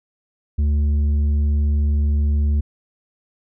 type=tone with tanh clipping; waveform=sine; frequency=73.42 Hz; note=D2; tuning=in tune; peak=-16 dBFS; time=0.58-2.61 s; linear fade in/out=10 ms; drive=6 dB; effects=none